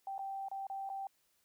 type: tone with dropouts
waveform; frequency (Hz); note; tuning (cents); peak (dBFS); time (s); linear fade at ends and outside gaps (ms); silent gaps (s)
sine; 781; G5; -7; -38; 0.07-1.07; 2; 0.181-0.191 / 0.485-0.514 / 0.669-0.699 / 0.892-0.899
effects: white hiss -75 dBFS RMS until 1.44 s